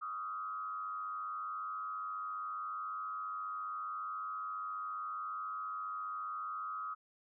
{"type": "tone with frequency modulation", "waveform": "sine", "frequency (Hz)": 1255, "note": "D#6", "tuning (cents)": 15, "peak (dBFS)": -38, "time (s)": [0.01, 6.95], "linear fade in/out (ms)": 20, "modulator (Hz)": 94.6, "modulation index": 0.84, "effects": []}